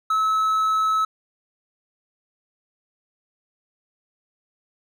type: tone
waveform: triangle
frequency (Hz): 1296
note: E6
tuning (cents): -30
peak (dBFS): -16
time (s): 0.1-1.05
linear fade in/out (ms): 5
effects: none